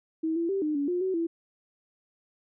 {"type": "tone with pitch steps", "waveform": "sine", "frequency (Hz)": [320.6, 335.9, 390.5, 304.3, 284.6, 355.7, 376.4, 333.4], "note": ["E4", "E4", "G4", "D#4", "C#4", "F4", "F#4", "E4"], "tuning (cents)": [-48, 33, -7, -38, 46, 32, 30, 20], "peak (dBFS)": -25, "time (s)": [0.23, 1.27], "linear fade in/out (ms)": 10, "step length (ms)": 130, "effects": []}